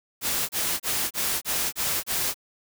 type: noise bursts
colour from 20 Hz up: white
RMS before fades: -26 dBFS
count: 7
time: 0.21-2.344 s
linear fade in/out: 50 ms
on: 280 ms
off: 29 ms
effects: none